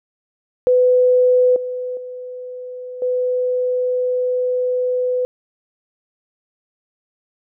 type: tone with level steps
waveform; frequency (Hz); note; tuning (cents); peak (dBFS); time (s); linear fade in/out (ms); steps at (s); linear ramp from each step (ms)
sine; 501; B4; +25; -10 / -22 / -28 / -16; 0.67-5.25; 0; 1.56 / 1.97 / 3.02; 2
effects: none